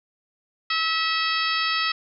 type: harmonic tone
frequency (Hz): 648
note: E5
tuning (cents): -30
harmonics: 2 / 3 / 4 / 5 / 6 / 7 / 8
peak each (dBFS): -26 / -28 / -29 / -30 / -31 / -31 / -32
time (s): 0.7-1.92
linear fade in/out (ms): 5
effects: none